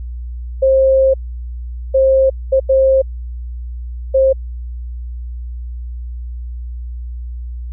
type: tone bursts at uneven times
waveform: sine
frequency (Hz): 532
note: C5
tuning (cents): +29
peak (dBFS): -8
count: 5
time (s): 0.62-1.14 / 1.94-2.3 / 2.52-2.6 / 2.69-3.02 / 4.14-4.33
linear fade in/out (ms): 10
effects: added 60 Hz sine -23 dBFS peak until 7.72 s